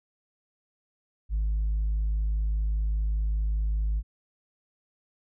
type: tone with tanh clipping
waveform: triangle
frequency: 52.5 Hz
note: G#1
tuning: 19 cents sharp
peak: -24 dBFS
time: 1.29-4.03 s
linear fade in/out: 50 ms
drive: 6 dB
effects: none